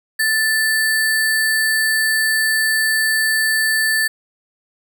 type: tone with sample-and-hold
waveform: sine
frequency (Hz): 1760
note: A6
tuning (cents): 0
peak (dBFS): -14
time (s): 0.19-4.08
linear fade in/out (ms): 10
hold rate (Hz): 6300
effects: none